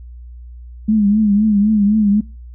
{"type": "tone with vibrato", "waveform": "sine", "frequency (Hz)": 209.3, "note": "G#3", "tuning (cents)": 14, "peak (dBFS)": -10, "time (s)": [0.88, 2.21], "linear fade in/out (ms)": 10, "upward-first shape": "triangle", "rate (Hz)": 3.9, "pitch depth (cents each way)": 95, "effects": ["noise-tail reverb RT60 0.3 s tail -22 dB re dry", "added 60 Hz sine -32 dBFS peak until 2.54 s"]}